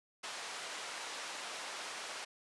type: band-pass noise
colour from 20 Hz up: pink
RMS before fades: -44 dBFS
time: 0.23-2.25 s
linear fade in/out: 10 ms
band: 730 to 7700 Hz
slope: 12 dB/octave
effects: resampled to 24000 Hz

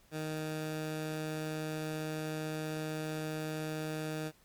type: tone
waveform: 15% pulse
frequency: 155.56 Hz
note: D#3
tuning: in tune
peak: -29 dBFS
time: 0.11-4.32 s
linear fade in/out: 50 ms
effects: pink hiss -65 dBFS RMS until 4.44 s + MP3 96 kbps

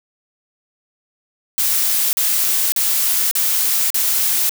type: noise bursts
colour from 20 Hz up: blue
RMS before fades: -17 dBFS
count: 5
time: 1.58-4.494 s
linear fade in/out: 0 ms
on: 550 ms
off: 41 ms
effects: none

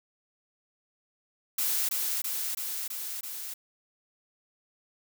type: noise with echo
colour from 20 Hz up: blue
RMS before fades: -28 dBFS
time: 1.58-1.89 s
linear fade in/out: 5 ms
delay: 330 ms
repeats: 5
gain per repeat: -2 dB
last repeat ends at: 3.54 s
effects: none

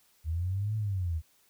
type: linear two-way sweep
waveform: sine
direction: up then down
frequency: 76.4 to 110 to 76.4 Hz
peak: -28 dBFS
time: 0.24-1.22 s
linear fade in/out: 50 ms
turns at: 0.76 s
effects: white hiss -66 dBFS RMS until 1.49 s

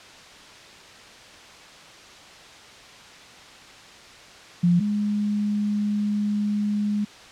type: tone pair in turn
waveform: sine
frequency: 174.61 / 207.6 Hz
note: F3 / G#3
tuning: 0 / 0 cents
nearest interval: minor third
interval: 300 cents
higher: second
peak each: -15 / -21 dBFS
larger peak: first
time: 4.63-4.8 / 4.8-7.05 s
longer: second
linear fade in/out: 10 ms
effects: white hiss -45 dBFS RMS until 7.31 s + low-pass 5000 Hz 12 dB/octave

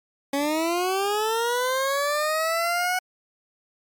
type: linear sweep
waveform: 20% pulse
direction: up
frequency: 274.9 to 740 Hz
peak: -17 dBFS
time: 0.33-2.99 s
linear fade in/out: 5 ms
effects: MP3 96 kbps

